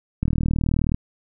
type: click train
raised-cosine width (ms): 5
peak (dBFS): -9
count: 29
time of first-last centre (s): 0.23-0.944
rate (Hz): 39.2
effects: none